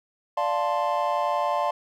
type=chord; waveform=triangle; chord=D minor seventh; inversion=none; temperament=equal; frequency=587.3 / 698.5 / 880 / 1046.5 Hz; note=D5 / F5 / A5 / C6; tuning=0 / 0 / 0 / 0 cents; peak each=-26 dBFS; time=0.37-1.71 s; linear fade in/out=5 ms; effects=none